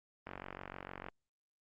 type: click train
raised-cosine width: 0.5 ms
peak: -28 dBFS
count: 39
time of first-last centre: 0.27-1.085 s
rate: 46.6 Hz
effects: Opus 24 kbps